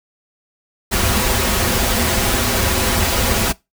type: noise with comb filter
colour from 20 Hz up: pink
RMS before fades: -17 dBFS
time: 0.91-3.53 s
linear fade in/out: 20 ms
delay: 6.7 ms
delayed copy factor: -0.65
effects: noise-tail reverb RT60 0.2 s tail -21 dB re dry